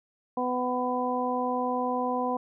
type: harmonic tone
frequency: 250 Hz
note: B3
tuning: 21 cents sharp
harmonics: 1 / 2 / 3 / 4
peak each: -31 / -31 / -31 / -31 dBFS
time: 0.37-2.37 s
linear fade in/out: 5 ms
effects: none